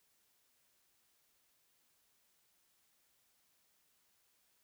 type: silence
effects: white hiss -75 dBFS RMS until 4.63 s